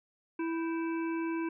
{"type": "harmonic tone with a mistuned harmonic", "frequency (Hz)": 329.6, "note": "E4", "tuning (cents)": 0, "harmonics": [1, 3, 5, 7, 8], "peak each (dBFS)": [-31, -41, -45, -48, -49], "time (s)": [0.39, 1.49], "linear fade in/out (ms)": 5, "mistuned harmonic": 5, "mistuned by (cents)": -99, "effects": []}